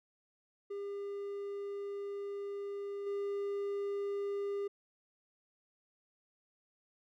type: tone with level steps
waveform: triangle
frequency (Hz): 402.1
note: G4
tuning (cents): +44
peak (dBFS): -36 / -32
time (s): 0.7-4.68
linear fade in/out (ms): 10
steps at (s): 3.06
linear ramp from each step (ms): 10
effects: none